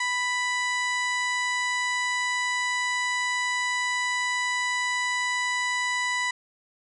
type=harmonic tone; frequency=989 Hz; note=B5; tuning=2 cents sharp; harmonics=1 / 2 / 3 / 4 / 5 / 6 / 7 / 8 / 9 / 10; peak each=-30 / -26 / -39 / -36 / -42 / -45 / -39 / -42 / -50 / -51 dBFS; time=0-6.31 s; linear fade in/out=5 ms; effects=none